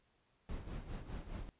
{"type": "noise with tremolo", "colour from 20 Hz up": "brown", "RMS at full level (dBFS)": -42, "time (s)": [0.49, 1.49], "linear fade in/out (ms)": 0, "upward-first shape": "sine", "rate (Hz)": 4.9, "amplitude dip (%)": 65, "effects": ["pink hiss -75 dBFS RMS until 1.59 s", "resampled to 8000 Hz"]}